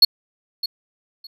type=tone with echo; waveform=triangle; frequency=4343 Hz; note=C#8; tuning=36 cents flat; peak=-5 dBFS; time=0.02-0.05 s; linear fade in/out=5 ms; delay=610 ms; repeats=2; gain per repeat=-15 dB; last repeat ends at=1.27 s; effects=none